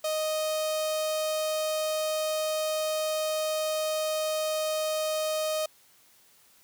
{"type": "tone with notch filter", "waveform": "sawtooth", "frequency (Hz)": 622.3, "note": "D#5", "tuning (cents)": 0, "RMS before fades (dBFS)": -29, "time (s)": [0.04, 5.66], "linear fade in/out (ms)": 5, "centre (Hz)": 1700, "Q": 1.1, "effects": ["white hiss -60 dBFS RMS until 6.63 s", "high-pass 60 Hz 12 dB/octave"]}